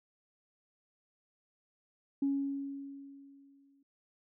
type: tone with exponential decay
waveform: sine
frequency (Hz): 277.4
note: C#4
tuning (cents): +1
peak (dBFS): -26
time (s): 2.22-3.83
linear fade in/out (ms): 5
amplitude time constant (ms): 350
effects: tanh soft clip ceiling -22 dBFS